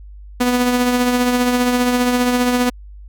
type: tone with tremolo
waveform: sawtooth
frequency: 246.9 Hz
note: B3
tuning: in tune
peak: -8 dBFS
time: 0.4-2.7 s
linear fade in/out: 10 ms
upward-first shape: triangle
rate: 15 Hz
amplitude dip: 45%
effects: added 50 Hz sine -34 dBFS peak until 3.08 s